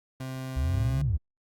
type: tone with pitch glide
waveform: 30% pulse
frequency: 130.9 to 133.88 Hz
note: C3 to C3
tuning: +1 to +40 cents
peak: -31 dBFS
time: 0.2-1.02 s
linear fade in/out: 5 ms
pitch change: +39 cents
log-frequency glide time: 0.66-0.9 s
type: linear two-way sweep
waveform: sine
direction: up then down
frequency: 62.6 to 146.83 to 68.5 Hz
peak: -24 dBFS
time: 0.56-1.17 s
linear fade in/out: 10 ms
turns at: 1.03 s
type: tone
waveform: triangle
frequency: 66.9 Hz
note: C2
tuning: 39 cents sharp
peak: -28 dBFS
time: 0.72-1.18 s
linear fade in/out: 20 ms
effects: Opus 48 kbps